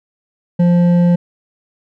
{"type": "tone with hard clipping", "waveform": "sine", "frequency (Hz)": 174.61, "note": "F3", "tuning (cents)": 0, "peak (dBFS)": -10, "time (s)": [0.59, 1.16], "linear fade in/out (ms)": 10, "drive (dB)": 7, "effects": []}